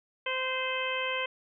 harmonic tone, 518 Hz, C5, 17 cents flat, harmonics 1 / 2 / 3 / 4 / 5 / 6, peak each -35 / -36 / -38 / -36 / -35 / -37 dBFS, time 0.26-1.26 s, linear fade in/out 5 ms, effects none

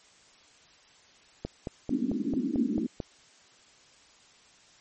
click train, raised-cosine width 2 ms, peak -19 dBFS, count 8, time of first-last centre 1.45-3.002 s, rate 4.51 Hz
pink band-pass noise, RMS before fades -29 dBFS, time 1.9-2.87 s, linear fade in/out 10 ms, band 220 to 310 Hz, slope 48 dB/octave
effects white hiss -58 dBFS RMS until 4.8 s + MP3 32 kbps

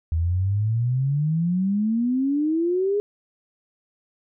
sine exponential sweep, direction up, 79.2 to 418 Hz, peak -19 dBFS, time 0.12-3 s, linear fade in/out 0 ms, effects none

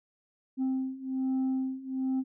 sine beating tone pair, 261.6 / 262.8 Hz, C4 / C4, 0 / +8 cents, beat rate 1.2 Hz, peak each -30 / -28 dBFS, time 0.57-2.24 s, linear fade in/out 50 ms, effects tanh soft clip ceiling -25 dBFS

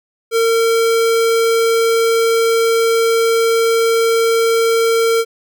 square tone, 456.6 Hz, A#4, 36 cents flat, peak -12 dBFS, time 0.31-5.25 s, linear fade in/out 50 ms, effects none

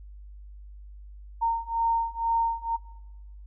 sine beating tone pair, 918 / 920.1 Hz, A#5 / A#5, -27 / -23 cents, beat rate 2.1 Hz, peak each -27 dBFS, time 1.41-2.77 s, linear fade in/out 20 ms, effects noise-tail reverb RT60 1.0 s tail -19 dB re dry + added 50 Hz sine -42 dBFS peak until 3.46 s

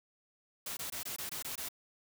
white noise bursts, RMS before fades -40 dBFS, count 8, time 0.66-1.687 s, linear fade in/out 5 ms, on 110 ms, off 21 ms, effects none

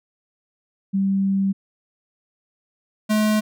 sine / square tone pair in turn, 194.8 / 214 Hz, G3 / A3, -11 / -48 cents, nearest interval major second, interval 163 cents, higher second, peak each -17 dBFS, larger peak neither, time 0.93-1.53 / 3.09-3.41 s, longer first, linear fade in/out 20 ms, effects none

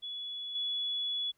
sine tone with level steps, 3400 Hz, G#7, 40 cents sharp, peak -37 / -31 dBFS, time 0.02-1.32 s, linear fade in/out 20 ms, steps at 0.55 s, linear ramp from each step 5 ms, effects pink hiss -75 dBFS RMS until 1.37 s

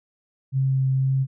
sine tone with vibrato, 133.2 Hz, C3, 31 cents sharp, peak -18 dBFS, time 0.52-1.27 s, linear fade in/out 50 ms, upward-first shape triangle, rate 2 Hz, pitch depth 11 cents each way, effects none

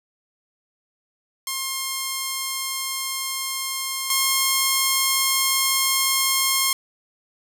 5% pulse tone pair in turn, 1066 / 1070.9 Hz, C6 / C6, +32 / +40 cents, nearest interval unison, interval 8 cents, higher second, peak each -13 / -6 dBFS, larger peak second, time 1.47-4.1 / 4.1-6.73 s, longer neither, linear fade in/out 2 ms, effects none

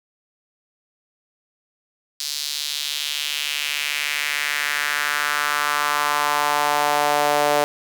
sawtooth tone with high-pass filter sweep, 146.83 Hz, D3, in tune, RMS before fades -22 dBFS, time 2.2-7.64 s, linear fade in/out 0 ms, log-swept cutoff 4600 to 590 Hz, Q 2.3, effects none

